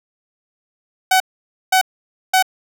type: tone bursts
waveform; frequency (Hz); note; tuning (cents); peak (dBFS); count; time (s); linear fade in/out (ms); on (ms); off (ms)
sawtooth; 752; F#5; +28; -7; 3; 1.11-2.426; 5; 92; 520
effects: none